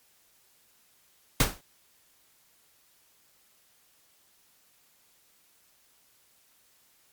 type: noise with exponential decay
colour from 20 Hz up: pink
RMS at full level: -18 dBFS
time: 1.4-1.61 s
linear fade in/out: 2 ms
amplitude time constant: 44 ms
effects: white hiss -64 dBFS RMS until 7.12 s + MP3 96 kbps